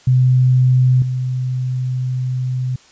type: tone with level steps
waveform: sine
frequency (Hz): 127.6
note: C3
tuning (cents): -43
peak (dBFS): -9 / -17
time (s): 0.07-2.76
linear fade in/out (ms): 5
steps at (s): 1.02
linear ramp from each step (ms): 2
effects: white hiss -48 dBFS RMS until 2.91 s + resampled to 16000 Hz